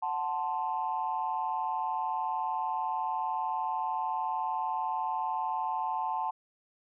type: chord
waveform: sine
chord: F# diminished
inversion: none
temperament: equal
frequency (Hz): 740 / 880 / 1046.5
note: F#5 / A5 / C6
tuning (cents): 0 / 0 / 0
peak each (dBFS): -35 / -31 / -35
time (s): 0.02-6.31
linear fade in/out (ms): 10
effects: tanh soft clip ceiling -20 dBFS